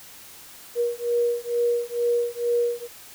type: beating tone pair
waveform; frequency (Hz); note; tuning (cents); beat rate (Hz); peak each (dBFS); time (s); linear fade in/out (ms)
sine; 475.7 / 477.9; A#4 / A#4; +35 / +43; 2.2; -24; 0.75-2.88; 50
effects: white hiss -45 dBFS RMS until 3.14 s